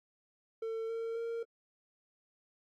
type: tone with pitch steps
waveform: triangle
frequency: 450 / 456 / 462.1 Hz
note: A4 / A#4 / A#4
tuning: +39 / -38 / -15 cents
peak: -33 dBFS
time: 0.62-1.43 s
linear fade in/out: 5 ms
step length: 270 ms
effects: AAC 48 kbps